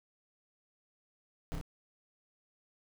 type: noise with echo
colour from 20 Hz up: brown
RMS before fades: -36 dBFS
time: 1.52-1.55 s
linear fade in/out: 0 ms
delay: 31 ms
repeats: 2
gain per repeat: -2 dB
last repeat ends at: 1.612 s
effects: none